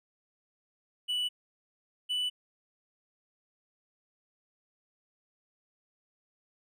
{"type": "tone pair in turn", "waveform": "triangle", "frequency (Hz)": [2960, 2976], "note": ["F#7", "F#7"], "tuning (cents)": [0, 9], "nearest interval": "unison", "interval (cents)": 9, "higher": "second", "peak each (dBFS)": -27, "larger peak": "neither", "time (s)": [[1.08, 1.29], [2.09, 2.3]], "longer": "neither", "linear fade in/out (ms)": 20, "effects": []}